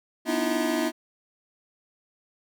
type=tone cluster; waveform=square; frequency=245.1 / 298.4 / 320.4 / 343.1 / 641 Hz; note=B3 / D4 / E4 / F4 / E5; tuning=-13 / +28 / -49 / -31 / -49 cents; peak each=-31 dBFS; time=0.25-0.92 s; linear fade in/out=50 ms; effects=none